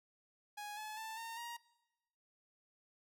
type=tone with pitch steps; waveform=sawtooth; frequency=830.6 / 857.4 / 885.1 / 913.7 / 943.1 Hz; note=G#5 / A5 / A5 / A#5 / A#5; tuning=0 / -45 / +10 / -35 / +20 cents; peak=-40 dBFS; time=0.57-1.57 s; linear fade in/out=10 ms; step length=200 ms; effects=noise-tail reverb RT60 1.0 s tail -22 dB re dry